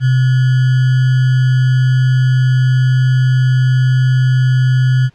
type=tone with sample-and-hold; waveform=sine; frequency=128.5 Hz; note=C3; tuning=31 cents flat; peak=-8 dBFS; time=0-5.1 s; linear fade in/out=50 ms; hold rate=1575 Hz; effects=pink hiss -53 dBFS RMS until 5.14 s + low-pass 4000 Hz 12 dB/octave